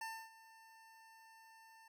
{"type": "tone with ADSR envelope", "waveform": "25% pulse", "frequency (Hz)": 896, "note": "A5", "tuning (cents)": 31, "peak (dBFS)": -38, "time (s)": [0.01, 1.88], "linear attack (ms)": 5, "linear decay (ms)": 280, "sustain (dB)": -18, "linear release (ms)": 4, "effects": []}